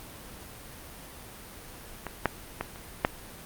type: clicks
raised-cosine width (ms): 0.5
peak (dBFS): -18 / -7 / -14 / -30 / -6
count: 5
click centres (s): 2.067 / 2.257 / 2.61 / 2.759 / 3.049
effects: pink hiss -45 dBFS RMS until 3.45 s + Opus 32 kbps